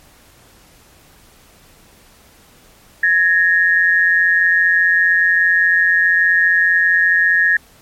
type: tone pair together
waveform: sine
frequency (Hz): 1672 / 1847.1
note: G#6 / A#6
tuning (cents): +11 / -16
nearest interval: major second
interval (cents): 173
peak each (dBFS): -13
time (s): 3.03-7.57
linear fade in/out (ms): 5
effects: pink hiss -48 dBFS RMS until 7.81 s + MP3 64 kbps